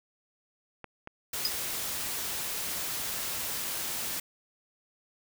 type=clicks; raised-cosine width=0.5 ms; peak=-26 dBFS; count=3; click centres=0.843 / 1.074 / 3.143 s
type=noise; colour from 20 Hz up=white; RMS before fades=-34 dBFS; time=1.33-4.2 s; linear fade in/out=5 ms
type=tone with exponential decay; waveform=square; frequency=4979 Hz; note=D#8; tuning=in tune; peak=-22 dBFS; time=1.45-1.53 s; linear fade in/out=2 ms; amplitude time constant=16 ms
effects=none